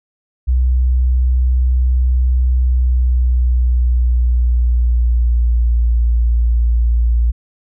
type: tone with pitch glide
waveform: sine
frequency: 62.8 to 58.26 Hz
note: B1 to A#1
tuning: +30 to 0 cents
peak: -10 dBFS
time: 0.47-7.32 s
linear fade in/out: 20 ms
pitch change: -130 cents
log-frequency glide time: 2.5-5.91 s
effects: none